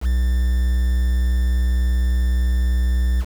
triangle tone with quantisation, 61.74 Hz, B1, in tune, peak -13 dBFS, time 0.01-3.25 s, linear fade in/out 50 ms, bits 6, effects none

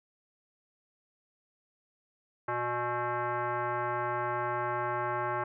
sine tone with frequency modulation, 121.2 Hz, B2, 32 cents flat, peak -29 dBFS, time 2.48-5.44 s, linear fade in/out 5 ms, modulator 485 Hz, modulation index 2.9, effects none

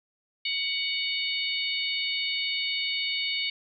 harmonic tone with a mistuned harmonic, 737 Hz, F#5, 7 cents flat, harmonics 3 / 4 / 5 / 6, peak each -31 / -32 / -33 / -34 dBFS, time 0.45-3.5 s, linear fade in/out 5 ms, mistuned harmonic 3, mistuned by +24 cents, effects none

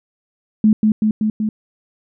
sine tone with echo, 215.2 Hz, A3, 38 cents flat, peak -8 dBFS, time 0.64-0.73 s, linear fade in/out 2 ms, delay 190 ms, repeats 4, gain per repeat -2 dB, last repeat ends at 1.49 s, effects none

